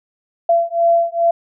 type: beating tone pair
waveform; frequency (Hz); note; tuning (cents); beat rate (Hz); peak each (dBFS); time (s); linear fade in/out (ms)
sine; 677 / 679.4; E5 / F5; +46 / -48; 2.4; -15; 0.49-1.31; 5
effects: none